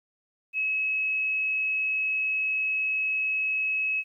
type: tone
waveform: sine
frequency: 2571 Hz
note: E7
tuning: 44 cents flat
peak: -24 dBFS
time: 0.53-4.04 s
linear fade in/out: 50 ms
effects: 11-bit